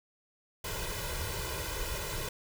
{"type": "noise with comb filter", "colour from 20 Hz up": "pink", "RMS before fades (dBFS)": -36, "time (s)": [0.64, 2.29], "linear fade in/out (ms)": 5, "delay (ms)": 2, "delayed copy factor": 0.85, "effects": []}